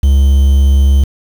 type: tone with quantisation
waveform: triangle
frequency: 68.4 Hz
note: C#2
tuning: 23 cents flat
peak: -3 dBFS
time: 0.03-1.04 s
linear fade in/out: 5 ms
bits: 5
effects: none